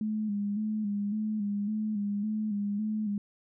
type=tone with vibrato; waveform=sine; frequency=209.2 Hz; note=G#3; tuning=13 cents sharp; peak=-28 dBFS; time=0.01-3.18 s; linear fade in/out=2 ms; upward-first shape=square; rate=1.8 Hz; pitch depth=47 cents each way; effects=none